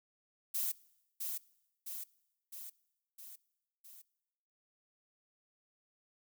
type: noise with echo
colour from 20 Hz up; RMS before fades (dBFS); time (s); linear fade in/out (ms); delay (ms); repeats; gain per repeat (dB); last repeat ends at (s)
violet; -35; 0.54-0.72; 10; 660; 5; -4; 4.02
effects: noise-tail reverb RT60 1.0 s tail -23 dB re dry